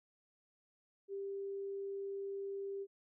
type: tone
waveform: sine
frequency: 394.9 Hz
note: G4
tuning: 13 cents sharp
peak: -39 dBFS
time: 1.08-2.87 s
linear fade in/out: 50 ms
effects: none